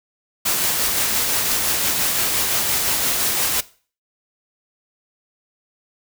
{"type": "noise with tremolo", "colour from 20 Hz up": "white", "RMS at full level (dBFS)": -19, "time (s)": [0.45, 3.61], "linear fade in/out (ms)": 10, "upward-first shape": "sine", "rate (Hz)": 5.8, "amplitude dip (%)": 25, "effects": ["noise-tail reverb RT60 0.4 s tail -19 dB re dry"]}